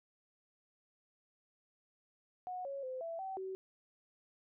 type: tone with pitch steps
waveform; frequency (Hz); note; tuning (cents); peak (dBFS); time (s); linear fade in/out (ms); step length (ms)
sine; 731 / 553 / 515 / 665 / 766 / 379.5; F#5 / C#5 / C5 / E5 / G5 / F#4; -21 / -4 / -28 / +15 / -40 / +44; -39; 2.47-3.55; 0; 180
effects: none